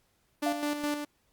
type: tone with tremolo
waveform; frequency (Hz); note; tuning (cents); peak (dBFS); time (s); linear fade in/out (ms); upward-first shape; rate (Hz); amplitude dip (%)
sawtooth; 294; D4; +2; -24; 0.42-1.05; 10; square; 4.8; 50
type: tone with exponential decay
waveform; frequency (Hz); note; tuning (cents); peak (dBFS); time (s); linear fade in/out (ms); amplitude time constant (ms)
sine; 692; F5; -16; -26; 0.46-0.81; 5; 76
effects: pink hiss -71 dBFS RMS until 1.32 s + Opus 48 kbps